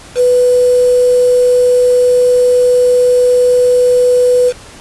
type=tone with quantisation; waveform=sine; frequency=495.2 Hz; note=B4; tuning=5 cents sharp; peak=-6 dBFS; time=0.15-4.53 s; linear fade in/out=50 ms; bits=4; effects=pink hiss -35 dBFS RMS until 4.8 s + resampled to 24000 Hz